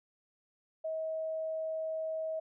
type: tone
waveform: sine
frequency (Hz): 638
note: D#5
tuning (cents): +43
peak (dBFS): -33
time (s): 0.84-2.4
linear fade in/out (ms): 10
effects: none